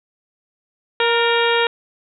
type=harmonic tone with a mistuned harmonic; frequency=468.7 Hz; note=A#4; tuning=9 cents sharp; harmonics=1 / 2 / 3 / 4 / 5 / 6 / 7 / 8; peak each=-18 / -21 / -23 / -24 / -25 / -26 / -26 / -27 dBFS; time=1-1.67 s; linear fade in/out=2 ms; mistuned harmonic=4; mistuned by=-45 cents; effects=none